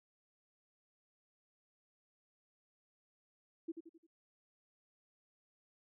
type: tone with echo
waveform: sine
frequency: 329.6 Hz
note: E4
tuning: in tune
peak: -37 dBFS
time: 3.68-3.72 s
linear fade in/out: 10 ms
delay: 87 ms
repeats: 4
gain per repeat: -7 dB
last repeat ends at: 4.068 s
effects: none